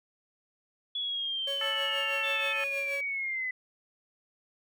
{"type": "linear sweep", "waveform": "sine", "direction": "down", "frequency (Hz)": [3400, 1999], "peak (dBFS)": -30, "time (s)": [0.95, 3.51], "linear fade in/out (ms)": 5}
{"type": "tone with tremolo", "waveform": "45% pulse", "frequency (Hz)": 556, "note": "C#5", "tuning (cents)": 5, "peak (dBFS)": -34, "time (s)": [1.47, 3.01], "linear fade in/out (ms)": 5, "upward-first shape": "triangle", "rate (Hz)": 6.3, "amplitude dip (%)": 65}
{"type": "harmonic tone", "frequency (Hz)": 440, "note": "A4", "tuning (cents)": 0, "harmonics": [2, 3, 4, 5, 6, 7], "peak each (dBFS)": [-43, -38, -36, -39, -45, -40], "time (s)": [1.61, 2.64], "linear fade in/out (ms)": 2}
{"type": "tone", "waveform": "sine", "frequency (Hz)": 3520, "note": "A7", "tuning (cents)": 0, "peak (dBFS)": -36, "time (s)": [2.23, 2.53], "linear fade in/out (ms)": 10}
{"effects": []}